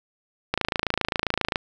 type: click train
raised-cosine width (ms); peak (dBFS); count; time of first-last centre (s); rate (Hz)
0.3; -6; 29; 0.54-1.558; 27.5
effects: none